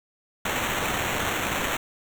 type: noise with sample-and-hold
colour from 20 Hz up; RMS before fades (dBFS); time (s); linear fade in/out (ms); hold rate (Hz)
white; -27; 0.45-1.77; 5; 4900
effects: none